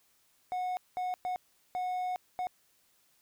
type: tone bursts at uneven times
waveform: triangle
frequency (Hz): 731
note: F#5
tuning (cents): -21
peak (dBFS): -29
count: 5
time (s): 0.52-0.77 / 0.97-1.14 / 1.25-1.36 / 1.75-2.16 / 2.39-2.47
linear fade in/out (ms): 0
effects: white hiss -69 dBFS RMS until 3.21 s